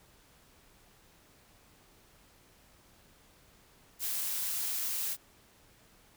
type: noise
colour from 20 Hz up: blue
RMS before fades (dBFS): -34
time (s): 3.99-5.17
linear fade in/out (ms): 50
effects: pink hiss -62 dBFS RMS until 6.16 s